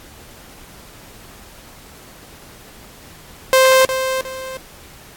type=tone with echo; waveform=sawtooth; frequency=523.3 Hz; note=C5; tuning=in tune; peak=-5 dBFS; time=3.53-3.85 s; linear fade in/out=0 ms; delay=360 ms; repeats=2; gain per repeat=-9 dB; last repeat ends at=4.57 s; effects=pink hiss -42 dBFS RMS until 5.16 s + AAC 64 kbps